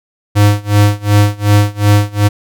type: tone with tremolo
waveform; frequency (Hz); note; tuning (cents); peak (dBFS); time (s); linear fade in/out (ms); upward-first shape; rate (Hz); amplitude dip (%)
square; 103.2; G#2; -10; -5; 0.35-2.29; 20; sine; 2.7; 95
effects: none